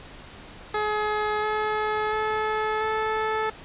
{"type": "tone with pitch steps", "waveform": "15% pulse", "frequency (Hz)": [423.6, 427.8, 432, 436.3], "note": ["G#4", "A4", "A4", "A4"], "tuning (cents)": [34, -49, -32, -15], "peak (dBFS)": -17, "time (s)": [0.74, 3.5], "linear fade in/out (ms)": 5, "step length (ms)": 690, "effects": ["pink hiss -44 dBFS RMS until 3.64 s", "resampled to 8000 Hz"]}